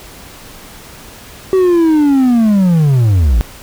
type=linear sweep; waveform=triangle; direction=down; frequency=383.2 to 49 Hz; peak=-5 dBFS; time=1.53-3.41 s; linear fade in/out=0 ms; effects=pink hiss -35 dBFS RMS until 3.62 s